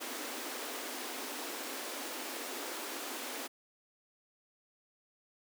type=high-pass noise; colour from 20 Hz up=pink; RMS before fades=-41 dBFS; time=0-3.48 s; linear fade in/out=20 ms; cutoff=240 Hz; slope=96 dB/octave; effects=none